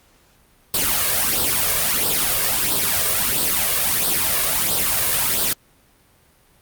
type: noise with flanger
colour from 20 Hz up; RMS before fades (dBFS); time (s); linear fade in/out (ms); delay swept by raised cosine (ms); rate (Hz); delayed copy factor
white; -19; 0.74-5.53; 2; 0.22 to 1.82; 1.5; +0.6
effects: pink hiss -56 dBFS RMS until 6.61 s + Opus 48 kbps